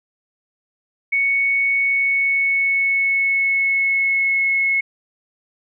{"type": "tone with pitch glide", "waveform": "sine", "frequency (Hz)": [2220, 2184], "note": ["C#7", "C#7"], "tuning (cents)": [2, -26], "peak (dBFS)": -15, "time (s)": [1.12, 4.81], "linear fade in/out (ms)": 10, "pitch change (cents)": -28, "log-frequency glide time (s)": [1.78, 4.45], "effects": []}